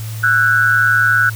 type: tone with amplitude modulation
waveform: sine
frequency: 1480 Hz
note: F#6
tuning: in tune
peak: -6 dBFS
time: 0.23-1.3 s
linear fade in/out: 10 ms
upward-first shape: sine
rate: 140 Hz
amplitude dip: 85%
effects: added 110 Hz sine -23 dBFS peak until 1.35 s + white hiss -35 dBFS RMS until 1.35 s